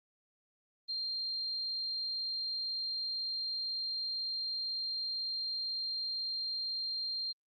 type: tone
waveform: sine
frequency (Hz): 4186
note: C8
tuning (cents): 0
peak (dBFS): -34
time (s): 0.88-7.33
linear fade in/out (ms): 20
effects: Opus 24 kbps